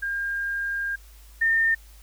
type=tone pair in turn; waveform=sine; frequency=1608 / 1813.8 Hz; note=G6 / A#6; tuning=+44 / -48 cents; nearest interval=major second; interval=208 cents; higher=second; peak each=-25 / -18 dBFS; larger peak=second; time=0.02-0.96 / 1.41-1.75 s; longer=first; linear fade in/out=10 ms; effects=added 52 Hz sine -46 dBFS peak until 2.02 s + white hiss -55 dBFS RMS until 2.02 s